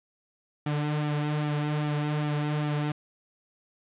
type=tone with flanger; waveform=sawtooth; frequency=149.1 Hz; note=D3; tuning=27 cents sharp; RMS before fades=-28 dBFS; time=0.66-2.92 s; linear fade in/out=5 ms; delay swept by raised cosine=1.9 to 5 ms; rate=2.5 Hz; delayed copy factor=-0.65; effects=resampled to 8000 Hz + 9-bit